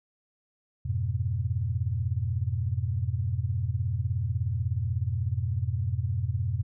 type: chord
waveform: sine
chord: F diminished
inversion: none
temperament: equal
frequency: 87.31 / 103.83 / 123.47 Hz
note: F2 / Ab2 / Cb3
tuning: 0 / 0 / 0 cents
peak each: -30 dBFS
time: 0.85-6.63 s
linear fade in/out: 10 ms
effects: none